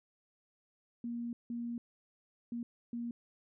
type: tone bursts at uneven times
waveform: sine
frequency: 236.5 Hz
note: A#3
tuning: 25 cents sharp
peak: -36 dBFS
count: 4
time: 1.04-1.33 / 1.5-1.78 / 2.52-2.63 / 2.93-3.11 s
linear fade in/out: 2 ms
effects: none